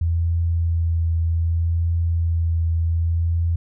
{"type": "tone with vibrato", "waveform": "sine", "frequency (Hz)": 83.4, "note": "E2", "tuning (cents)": 21, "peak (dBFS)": -17, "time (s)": [0.01, 3.56], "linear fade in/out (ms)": 5, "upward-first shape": "triangle", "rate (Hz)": 0.65, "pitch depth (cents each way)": 19, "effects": []}